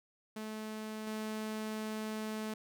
sawtooth tone with level steps, 216.7 Hz, A3, 26 cents flat, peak -36 / -33 dBFS, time 0.36-2.54 s, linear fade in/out 5 ms, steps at 1.07 s, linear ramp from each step 2 ms, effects none

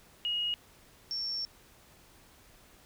sine tone pair in turn, 2881 / 5456 Hz, F#7 / F8, -47 / -41 cents, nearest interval major seventh, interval 1106 cents, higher second, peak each -29 / -32 dBFS, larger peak first, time 0.25-0.54 / 1.11-1.45 s, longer second, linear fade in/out 0 ms, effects pink hiss -59 dBFS RMS until 2.85 s

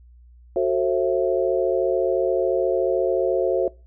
sine chord, F# half-diminished seventh, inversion none, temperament just, 370 / 444 / 532.8 / 666 Hz, F#4 / A4 / C5 / E5, 0 / +16 / +31 / +18 cents, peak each -22 / -25 / -22 / -26 dBFS, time 0.56-3.68 s, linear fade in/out 2 ms, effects noise-tail reverb RT60 0.3 s tail -22 dB re dry + added 60 Hz sine -46 dBFS peak until 3.86 s

